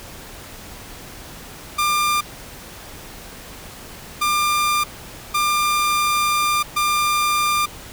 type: tone bursts at uneven times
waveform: sawtooth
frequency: 1196 Hz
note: D6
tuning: 31 cents sharp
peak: -13 dBFS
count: 4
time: 1.78-2.21 / 4.21-4.84 / 5.34-6.63 / 6.76-7.66 s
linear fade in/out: 10 ms
effects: pink hiss -38 dBFS RMS until 7.92 s